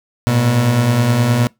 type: beating tone pair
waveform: 30% pulse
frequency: 111.6 / 121.2 Hz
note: A2 / B2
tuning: +25 / -32 cents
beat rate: 9.6 Hz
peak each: -18 / -10 dBFS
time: 0.27-1.47 s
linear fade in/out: 0 ms
effects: noise-tail reverb RT60 0.2 s tail -24 dB re dry